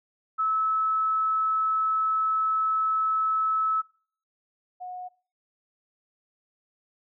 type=tone pair in turn; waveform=sine; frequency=1300 / 728.1 Hz; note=E6 / F#5; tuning=-24 / -28 cents; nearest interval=minor seventh; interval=1004 cents; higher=first; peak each=-22 / -34 dBFS; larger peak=first; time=0.38-3.82 / 4.8-5.09 s; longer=first; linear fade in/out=20 ms; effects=noise-tail reverb RT60 0.5 s tail -23 dB re dry